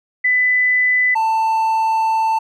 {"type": "tone pair in turn", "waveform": ["sine", "triangle"], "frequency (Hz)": [1999, 888.8], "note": ["B6", "A5"], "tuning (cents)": [20, 17], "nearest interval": "octave + major second", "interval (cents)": 1403, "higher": "first", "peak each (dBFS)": -12, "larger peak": "neither", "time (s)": [[0.24, 1.15], [1.15, 2.39]], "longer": "second", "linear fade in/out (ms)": 10, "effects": []}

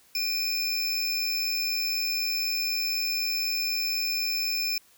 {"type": "tone pair together", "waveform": "square", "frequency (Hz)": [2426, 5264], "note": ["D#7", "E8"], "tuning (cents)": [-44, -3], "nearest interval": "octave + minor second", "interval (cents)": 1341, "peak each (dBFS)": [-33, -27], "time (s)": [0.15, 4.78], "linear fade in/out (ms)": 2, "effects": ["white hiss -59 dBFS RMS until 4.97 s"]}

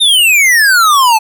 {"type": "exponential sweep", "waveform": "square", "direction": "down", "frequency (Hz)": [3729, 852], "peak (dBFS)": -6, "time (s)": [0, 1.19], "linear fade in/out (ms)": 20, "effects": []}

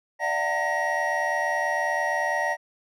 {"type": "tone cluster", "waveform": "triangle", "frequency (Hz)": [593, 679, 748, 907, 1895], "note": ["D5", "F5", "F#5", "A#5", "A#6"], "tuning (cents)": [17, -49, 19, -48, 28], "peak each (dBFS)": [-28, -30, -29, -28, -25], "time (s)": [0.19, 2.57], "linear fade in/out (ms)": 50, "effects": []}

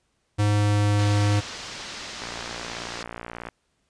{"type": "tone with pitch glide", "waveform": "square", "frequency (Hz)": [103.83, 102.99], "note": ["G#2", "G#2"], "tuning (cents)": [0, -14], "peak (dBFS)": -19, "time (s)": [0.38, 1.41], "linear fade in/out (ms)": 20, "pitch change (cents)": -14, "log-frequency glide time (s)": [0.51, 1.1]}
{"type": "low-pass noise", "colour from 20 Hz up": "white", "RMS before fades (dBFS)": -37, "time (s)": [0.99, 3.03], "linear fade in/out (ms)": 2, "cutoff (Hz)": 5800, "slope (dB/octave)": 24}
{"type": "click train", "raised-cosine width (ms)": 0.5, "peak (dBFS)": -19, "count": 75, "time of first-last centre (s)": [2.22, 3.487], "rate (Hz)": 58.4}
{"effects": ["pink hiss -71 dBFS RMS until 3.89 s", "resampled to 22050 Hz"]}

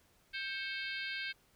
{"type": "harmonic tone with a mistuned harmonic", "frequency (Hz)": 526, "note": "C5", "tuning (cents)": 9, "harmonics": [3, 4, 5, 6, 7, 8, 9], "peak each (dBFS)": [-41, -43, -45, -47, -48, -49, -50], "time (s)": [0.33, 1.33], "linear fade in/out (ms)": 20, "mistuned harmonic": 4, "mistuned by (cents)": 80, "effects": ["pink hiss -69 dBFS RMS until 1.55 s"]}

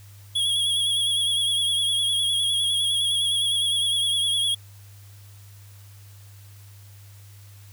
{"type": "tone with vibrato", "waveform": "square", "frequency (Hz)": 3322, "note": "G#7", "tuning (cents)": 0, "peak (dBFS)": -21, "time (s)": [0.35, 4.55], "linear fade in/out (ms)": 10, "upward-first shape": "sine", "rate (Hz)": 9.8, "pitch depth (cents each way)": 42, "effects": ["added 100 Hz sine -44 dBFS peak until 7.72 s", "white hiss -54 dBFS RMS until 7.72 s"]}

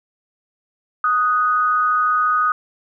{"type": "tone pair together", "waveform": "sine", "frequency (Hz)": [1245.8, 1480], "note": ["D#6", "F#6"], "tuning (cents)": [2, 0], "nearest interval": "minor third", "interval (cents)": 298, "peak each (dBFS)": [-15, -22], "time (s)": [1.04, 2.52], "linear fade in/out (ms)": 2, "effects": []}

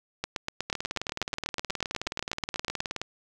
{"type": "two click trains", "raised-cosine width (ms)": 0.2, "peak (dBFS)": [-12, -14], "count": [22, 45], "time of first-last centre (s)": [[0.24, 2.804], [0.7, 3.016]], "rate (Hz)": [8.19, 19], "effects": []}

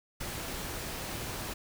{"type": "noise", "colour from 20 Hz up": "pink", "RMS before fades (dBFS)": -38, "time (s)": [0.2, 1.54], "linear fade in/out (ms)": 10, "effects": []}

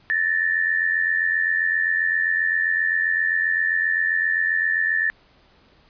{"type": "tone pair together", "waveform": "sine", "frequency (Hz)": [1750, 1837.6], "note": ["A6", "A#6"], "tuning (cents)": [-10, -25], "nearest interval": "minor second", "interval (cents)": 85, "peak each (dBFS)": [-20, -23], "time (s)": [0.1, 5.1], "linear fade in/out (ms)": 0, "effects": ["pink hiss -56 dBFS RMS until 5.89 s", "resampled to 11025 Hz"]}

